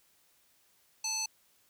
square tone with band-pass filter, 872 Hz, A5, 16 cents flat, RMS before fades -34 dBFS, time 1.04-1.26 s, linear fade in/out 5 ms, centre 5600 Hz, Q 4.1, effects white hiss -68 dBFS RMS until 1.69 s

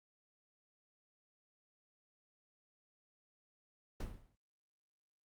brown noise with exponential decay, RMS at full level -37 dBFS, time 4-4.36 s, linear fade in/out 5 ms, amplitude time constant 78 ms, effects Opus 48 kbps

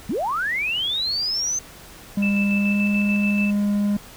sine linear sweep, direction up, 164.8 to 6272 Hz, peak -21 dBFS, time 0.09-1.59 s, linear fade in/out 5 ms
triangle tone with pitch glide, 201.6 to 204.7 Hz, G3 to G#3, +49 to -25 cents, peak -16 dBFS, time 2.17-3.97 s, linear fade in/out 5 ms, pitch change +26 cents, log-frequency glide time 2.55-2.85 s
sine tone with tremolo, 2637 Hz, E7, in tune, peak -23 dBFS, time 2.22-3.51 s, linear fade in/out 10 ms, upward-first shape square, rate 6.9 Hz, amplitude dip 40%
effects pink hiss -43 dBFS RMS until 4.16 s

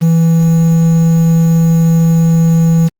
triangle tone with quantisation, 164.81 Hz, E3, in tune, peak -4 dBFS, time 0.01-2.89 s, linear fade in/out 20 ms, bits 5, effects Opus 24 kbps

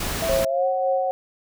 pink noise, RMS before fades -27 dBFS, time 0-0.45 s, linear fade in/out 5 ms
sine tone with pitch glide, 659.3 to 744.3 Hz, E5 to F#5, 0 to +10 cents, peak -23 dBFS, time 0.22-1.11 s, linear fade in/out 2 ms, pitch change +210 cents, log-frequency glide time 0.47-0.66 s
sine tone with tremolo, 540 Hz, C#5, 45 cents flat, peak -19 dBFS, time 0.29-1.11 s, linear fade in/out 0 ms, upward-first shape sine, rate 3.6 Hz, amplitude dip 45%
effects none

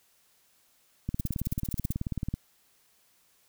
click train, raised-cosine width 5 ms, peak -18 dBFS, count 24, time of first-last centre 1.09-2.34 s, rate 18.4 Hz
violet noise bursts, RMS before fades -36 dBFS, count 12, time 1.19-1.925 s, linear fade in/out 5 ms, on 20 ms, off 45 ms
effects white hiss -66 dBFS RMS until 3.48 s

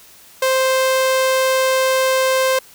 sawtooth tone, 523.3 Hz, C5, in tune, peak -10 dBFS, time 0.42-2.59 s, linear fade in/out 5 ms, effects white hiss -45 dBFS RMS until 2.74 s

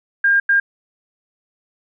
sine tone bursts at uneven times, 1608 Hz, G6, 44 cents sharp, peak -11 dBFS, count 2, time 0.24-0.4 / 0.49-0.6 s, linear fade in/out 5 ms, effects none

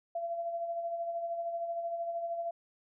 sine tone with tremolo, 679 Hz, F5, 49 cents flat, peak -31 dBFS, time 0.15-2.51 s, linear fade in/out 5 ms, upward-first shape sine, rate 13 Hz, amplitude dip 45%, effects none

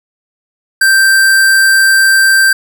square tone, 1568 Hz, G6, in tune, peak -6 dBFS, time 0.81-2.53 s, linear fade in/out 5 ms, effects none

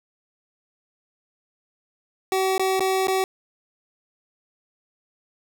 25% pulse tone with dropouts, 380 Hz, F#4, 46 cents sharp, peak -16 dBFS, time 2.32-3.24 s, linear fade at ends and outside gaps 1 ms, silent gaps 2.58-2.595 / 2.795-2.805 / 3.071-3.082 s, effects none

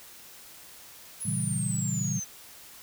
sine exponential sweep, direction down, 10548 to 6090 Hz, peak -32 dBFS, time 1.2-2.25 s, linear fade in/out 20 ms
sine chord, A# diminished seventh, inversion none, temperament equal, 116.54 / 138.59 / 164.81 / 196 Hz, A#2 / C#3 / E3 / G3, 0 / 0 / 0 / 0 cents, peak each -33 dBFS, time 1.25-2.2 s, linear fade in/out 10 ms
effects white hiss -49 dBFS RMS until 2.82 s

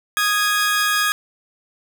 sawtooth tone pair together, 1241 / 1656.5 Hz, D#6 / G#6, -5 / -5 cents, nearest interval perfect fourth, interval 500 cents, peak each -17 / -15 dBFS, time 0.17-1.12 s, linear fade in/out 0 ms, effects none

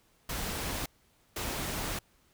pink noise bursts at uneven times, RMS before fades -35 dBFS, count 2, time 0.29-0.86 / 1.36-1.99 s, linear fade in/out 5 ms, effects pink hiss -67 dBFS RMS until 2.33 s

